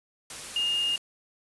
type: tone in noise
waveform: sine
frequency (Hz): 2834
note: F7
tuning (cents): +25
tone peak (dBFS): -24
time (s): 0.56-0.96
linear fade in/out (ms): 2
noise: white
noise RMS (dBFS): -39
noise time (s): 0.3-0.98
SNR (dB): +12
effects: resampled to 24000 Hz